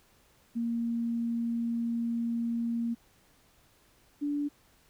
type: tone pair in turn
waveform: sine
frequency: 233.1 / 290.1 Hz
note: A#3 / D4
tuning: 0 / -21 cents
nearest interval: major third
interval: 379 cents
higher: second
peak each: -28 dBFS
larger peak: neither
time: 0.55-2.95 / 4.21-4.49 s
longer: first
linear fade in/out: 20 ms
effects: pink hiss -64 dBFS RMS until 4.89 s